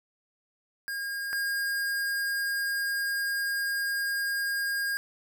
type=tone pair in turn; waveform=square; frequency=1621 / 1621 Hz; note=G#6 / G#6; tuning=-42 / -42 cents; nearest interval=unison; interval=0 cents; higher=neither; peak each=-32 / -28 dBFS; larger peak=second; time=0.88-1.33 / 1.33-4.97 s; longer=second; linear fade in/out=0 ms; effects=none